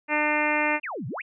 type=harmonic tone; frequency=300 Hz; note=D4; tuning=37 cents sharp; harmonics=1 / 2 / 3 / 4 / 5 / 6 / 7 / 8 / 9; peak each=-30 / -30 / -28 / -34 / -33 / -30 / -28 / -29 / -33 dBFS; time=0.08-0.8 s; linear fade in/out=50 ms
type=exponential two-way sweep; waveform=sine; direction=down then up; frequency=2900 to 110 to 2900 Hz; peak=-30 dBFS; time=0.83-1.22 s; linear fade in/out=10 ms; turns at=1.07 s
effects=none